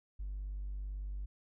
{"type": "tone with hard clipping", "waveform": "sine", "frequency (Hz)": 49, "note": "G1", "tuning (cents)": 0, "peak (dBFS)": -38, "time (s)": [0.19, 1.26], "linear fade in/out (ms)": 10, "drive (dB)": 1, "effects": []}